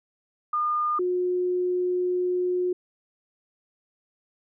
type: tone pair in turn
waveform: sine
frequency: 1214 / 360.9 Hz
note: D#6 / F#4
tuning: -43 / -43 cents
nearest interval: octave + major sixth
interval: 2100 cents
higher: first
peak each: -22 dBFS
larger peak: neither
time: 0.53-0.99 / 0.99-2.73 s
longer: second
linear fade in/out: 5 ms
effects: none